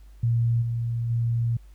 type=tone with level steps; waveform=sine; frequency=116.9 Hz; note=A#2; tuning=5 cents sharp; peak=-19 / -24 / -21 dBFS; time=0.23-1.57 s; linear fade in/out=5 ms; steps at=0.61 / 1.09 s; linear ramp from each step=20 ms; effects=added 50 Hz sine -45 dBFS peak until 1.74 s + pink hiss -64 dBFS RMS until 1.74 s